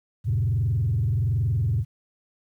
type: tone with frequency modulation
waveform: sine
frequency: 110 Hz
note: A2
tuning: in tune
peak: -19 dBFS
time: 0.24-1.85 s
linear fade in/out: 50 ms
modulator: 21.3 Hz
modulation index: 1.2
effects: tanh soft clip ceiling -16 dBFS + 10-bit